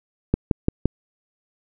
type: click train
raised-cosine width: 3 ms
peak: -4 dBFS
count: 4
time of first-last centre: 0.34-0.856 s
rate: 5.81 Hz
effects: none